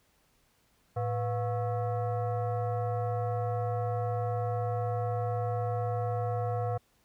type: tone with frequency modulation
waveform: sine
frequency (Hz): 110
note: A2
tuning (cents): 0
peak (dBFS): -28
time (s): 0.96-6.78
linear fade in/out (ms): 10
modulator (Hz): 604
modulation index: 1.1
effects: pink hiss -69 dBFS RMS until 7.04 s